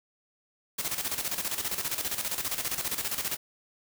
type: noise with tremolo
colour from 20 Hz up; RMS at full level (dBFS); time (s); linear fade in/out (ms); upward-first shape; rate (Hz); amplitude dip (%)
white; -30; 0.78-3.37; 10; square; 15; 65
effects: none